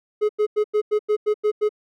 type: tone bursts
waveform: triangle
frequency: 422.5 Hz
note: G#4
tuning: 30 cents sharp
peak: -14 dBFS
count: 9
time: 0.21-1.692 s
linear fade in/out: 20 ms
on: 82 ms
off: 93 ms
effects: none